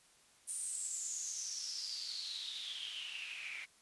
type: noise with band-pass filter sweep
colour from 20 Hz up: white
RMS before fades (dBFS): -43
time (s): 0.47-3.66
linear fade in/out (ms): 20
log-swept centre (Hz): 9300 to 2200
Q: 8.9
effects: white hiss -66 dBFS RMS until 3.81 s + resampled to 24000 Hz